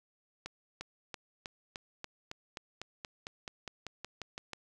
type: accelerating click train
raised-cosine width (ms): 0.2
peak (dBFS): -23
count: 18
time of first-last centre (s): 0.46-4.533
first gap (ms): 350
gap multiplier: 0.95
effects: none